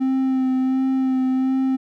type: tone with vibrato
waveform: triangle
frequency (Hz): 261.6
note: C4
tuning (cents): 0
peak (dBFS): -15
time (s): 0-1.77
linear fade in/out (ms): 20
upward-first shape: sine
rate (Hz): 1.4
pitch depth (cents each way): 17
effects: none